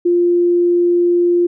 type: tone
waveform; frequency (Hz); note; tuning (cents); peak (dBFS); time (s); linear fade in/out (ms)
sine; 349.2; F4; 0; -10; 0.05-1.47; 10
effects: none